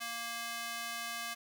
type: tone with high-pass filter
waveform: square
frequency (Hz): 233.1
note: A#3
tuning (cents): 0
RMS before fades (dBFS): -40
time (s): 0-1.35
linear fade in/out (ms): 20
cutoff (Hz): 1300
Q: 0.73
effects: none